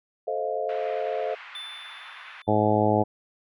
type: chord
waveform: sine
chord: F dominant seventh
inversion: first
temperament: just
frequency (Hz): 436.5 / 523.8 / 628.6 / 698.5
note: A4 / C5 / Eb5 / F5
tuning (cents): -14 / +2 / +18 / 0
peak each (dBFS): -31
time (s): 0.27-1.35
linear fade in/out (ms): 10
type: band-pass noise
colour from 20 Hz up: white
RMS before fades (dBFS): -44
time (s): 0.69-2.42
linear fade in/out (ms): 2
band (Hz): 950 to 2500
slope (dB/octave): 24
type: tone with exponential decay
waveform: triangle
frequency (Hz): 3520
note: A7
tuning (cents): 0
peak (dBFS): -32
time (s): 1.55-2.89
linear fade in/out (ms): 2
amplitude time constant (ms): 290
type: harmonic tone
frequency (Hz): 106.2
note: G#2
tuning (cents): +39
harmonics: 1 / 2 / 3 / 4 / 5 / 6 / 7 / 8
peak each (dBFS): -27 / -27 / -27 / -27 / -27 / -27 / -27 / -27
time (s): 2.47-3.04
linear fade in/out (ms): 20
effects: none